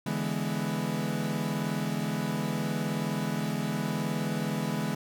40% pulse chord, E dominant seventh, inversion third, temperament equal with one note detuned, 145.57 / 164.81 / 207.7 / 246.9 Hz, D3 / E3 / G#3 / B3, -15 / 0 / 0 / 0 cents, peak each -34 / -33 / -32 / -35 dBFS, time 0.06-4.95 s, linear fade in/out 5 ms, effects none

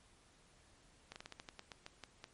slowing click train, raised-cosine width 0.2 ms, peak -30 dBFS, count 12, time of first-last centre 1.12-2.241 s, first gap 39 ms, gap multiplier 1.18, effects pink hiss -67 dBFS RMS until 2.33 s + MP3 48 kbps

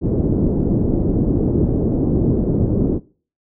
white low-pass noise, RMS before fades -17 dBFS, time 0.01-3 s, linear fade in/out 50 ms, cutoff 360 Hz, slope 24 dB/octave, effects noise-tail reverb RT60 0.4 s tail -21 dB re dry

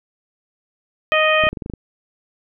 harmonic tone, 622.3 Hz, D#5, in tune, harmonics 1 / 2 / 3 / 4 / 5, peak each -17 / -20 / -20 / -19 / -24 dBFS, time 1.12-1.49 s, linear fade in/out 0 ms
clicks, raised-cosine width 3 ms, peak -15 dBFS, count 8, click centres 1.438 / 1.469 / 1.53 / 1.572 / 1.622 / 1.661 / 1.699 / 1.737 s
effects none

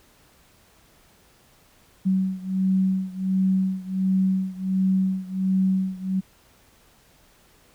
sine beating tone pair, 188.6 / 190 Hz, F#3 / F#3, +33 / +46 cents, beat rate 1.4 Hz, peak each -22 / -24 dBFS, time 2.05-6.21 s, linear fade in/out 20 ms, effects pink hiss -57 dBFS RMS until 7.74 s

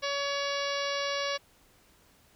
harmonic tone, 564 Hz, C#5, 30 cents sharp, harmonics 1 / 2 / 3 / 4 / 5 / 6 / 7 / 8 / 9 / 10, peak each -33 / -36 / -38 / -39 / -40 / -41 / -41 / -42 / -43 / -43 dBFS, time 0.02-1.38 s, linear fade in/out 20 ms, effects pink hiss -62 dBFS RMS until 2.35 s

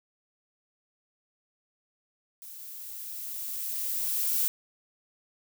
violet noise with level ramp, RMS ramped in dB -45 to -26 dBFS, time 2.42-4.48 s, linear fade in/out 0 ms, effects none

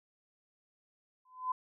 sine tone with exponential growth, 1017 Hz, C6, 50 cents flat, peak -27 dBFS, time 1.25-1.52 s, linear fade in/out 5 ms, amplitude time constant 58 ms, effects none

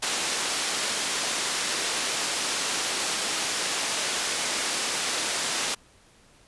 white band-pass noise, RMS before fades -28 dBFS, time 0.02-5.75 s, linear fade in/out 10 ms, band 230 to 7400 Hz, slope 12 dB/octave, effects pink hiss -57 dBFS RMS until 6.47 s + resampled to 24000 Hz

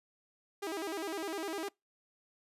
sawtooth tone with vibrato, 360 Hz, F#4, 47 cents flat, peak -32 dBFS, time 0.62-1.69 s, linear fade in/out 10 ms, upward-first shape square, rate 9.9 Hz, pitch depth 190 cents each way, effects noise-tail reverb RT60 0.2 s tail -26 dB re dry + resampled to 32000 Hz

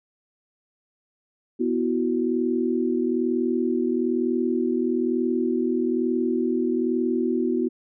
sine chord, B suspended fourth, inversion none, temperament just, 246.9 / 329.3 / 370.4 Hz, B3 / E4 / F#4, 0 / -2 / +2 cents, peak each -24 / -26 / -25 dBFS, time 1.59-7.69 s, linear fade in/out 20 ms, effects none

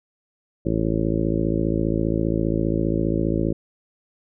harmonic tone with a mistuned harmonic, 55 Hz, A1, in tune, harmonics 1 / 2 / 3 / 4 / 5 / 6 / 7 / 8 / 9 / 10, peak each -29 / -28 / -26 / -28 / -28 / -25 / -30 / -32 / -37 / -32 dBFS, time 0.65-3.53 s, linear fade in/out 10 ms, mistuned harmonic 1, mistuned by -20 cents, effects none

